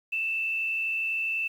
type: tone with frequency modulation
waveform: sine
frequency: 2656 Hz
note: E7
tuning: 12 cents sharp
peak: -26 dBFS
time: 0.12-1.48 s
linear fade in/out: 10 ms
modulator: 72.3 Hz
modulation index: 0.64
effects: 9-bit